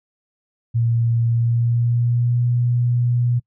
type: tone with pitch glide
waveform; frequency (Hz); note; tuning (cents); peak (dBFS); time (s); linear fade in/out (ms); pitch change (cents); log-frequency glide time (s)
sine; 116.54 to 121.28; A#2 to B2; 0 to -31; -15; 0.74-3.4; 20; +69; 1.28-2.44
effects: noise-tail reverb RT60 0.1 s tail -25 dB re dry